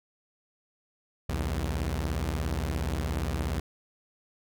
sawtooth beating tone pair, 63.5 / 80.5 Hz, B1 / E2, +49 / -41 cents, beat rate 17 Hz, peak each -27 dBFS, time 1.29-3.6 s, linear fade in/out 5 ms, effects none

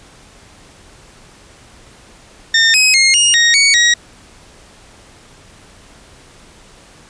20% pulse tone with pitch steps, 1817 / 2538 / 2139 / 2851 / 1871 / 2240 / 1900 Hz, A#6 / D#7 / C7 / F7 / A#6 / C#7 / A#6, -45 / +34 / +38 / +35 / +6 / +18 / +33 cents, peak -3 dBFS, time 2.54-3.94 s, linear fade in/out 5 ms, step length 200 ms, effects pink hiss -43 dBFS RMS until 7.09 s + resampled to 22050 Hz

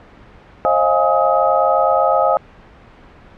sine tone cluster, 534 / 625 / 693 / 828 / 1265 Hz, C5 / D#5 / F5 / G#5 / D#6, +35 / +8 / -14 / -5 / +28 cents, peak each -18 dBFS, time 0.65-2.37 s, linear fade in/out 0 ms, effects pink hiss -43 dBFS RMS until 3.37 s + low-pass 2000 Hz 12 dB/octave

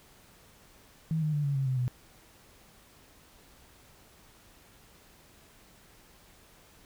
sine tone with pitch steps, 160 / 153.48 / 147.23 / 141.23 / 135.48 / 129.96 / 124.67 Hz, D#3 / D#3 / D3 / C#3 / C#3 / C3 / B2, +49 / -23 / +5 / +33 / -39 / -11 / +17 cents, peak -26 dBFS, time 1.11-1.88 s, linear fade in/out 0 ms, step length 110 ms, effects pink hiss -58 dBFS RMS until 6.85 s

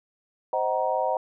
sine chord, C half-diminished seventh, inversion none, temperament just, 523.3 / 627.9 / 753.5 / 941.9 Hz, C5 / Eb5 / Gb5 / Bb5, 0 / +16 / +31 / +18 cents, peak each -28 dBFS, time 0.53-1.17 s, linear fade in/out 2 ms, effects none

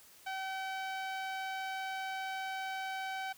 5% pulse tone with low-pass filter, 765 Hz, G5, 42 cents flat, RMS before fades -39 dBFS, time 0.26-3.33 s, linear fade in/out 10 ms, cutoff 1700 Hz, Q 0.51, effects white hiss -59 dBFS RMS until 3.37 s

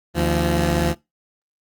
15% pulse tone pair together, 74.9 / 171.68 Hz, D2 / F3, +35 / -29 cents, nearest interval octave + major second, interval 1436 cents, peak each -14 dBFS, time 0.14-0.95 s, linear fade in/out 50 ms, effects noise-tail reverb RT60 0.2 s tail -21 dB re dry + Opus 24 kbps

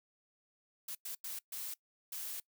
blue noise bursts at uneven times, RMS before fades -42 dBFS, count 5, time 0.88-0.95 / 1.05-1.15 / 1.24-1.39 / 1.52-1.74 / 2.12-2.4 s, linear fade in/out 5 ms, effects noise-tail reverb RT60 0.1 s tail -22 dB re dry

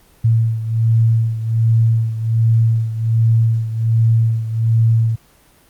sine beating tone pair, 113.1 / 114.4 Hz, A2 / A#2, +48 / -32 cents, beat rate 1.3 Hz, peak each -13 / -18 dBFS, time 0.24-5.16 s, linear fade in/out 10 ms, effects pink hiss -51 dBFS RMS until 5.69 s + Opus 24 kbps

